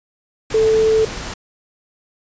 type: tone in noise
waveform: sine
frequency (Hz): 440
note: A4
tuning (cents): 0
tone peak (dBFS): -11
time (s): 0.54-1.05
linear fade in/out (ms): 5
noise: pink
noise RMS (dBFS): -28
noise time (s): 0.5-1.34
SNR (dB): +14
effects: resampled to 16000 Hz